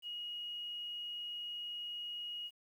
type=tone with quantisation; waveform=sine; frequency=2887 Hz; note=F#7; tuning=43 cents flat; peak=-40 dBFS; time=0.02-2.51 s; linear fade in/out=50 ms; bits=11; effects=none